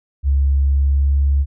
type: tone with pitch glide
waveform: sine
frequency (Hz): 69.2 to 69.92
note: C#2 to C#2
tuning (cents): -2 to +16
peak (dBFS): -11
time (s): 0.23-1.46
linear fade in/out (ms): 50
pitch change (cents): +18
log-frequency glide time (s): 0.63-1.14
effects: tanh soft clip ceiling -7 dBFS